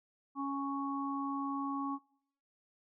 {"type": "harmonic tone", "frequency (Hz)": 277.2, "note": "C#4", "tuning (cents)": 0, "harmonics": [1, 3, 4], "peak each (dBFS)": [-36, -43, -38], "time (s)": [0.35, 1.99], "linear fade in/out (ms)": 50, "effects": ["noise-tail reverb RT60 0.6 s tail -22 dB re dry"]}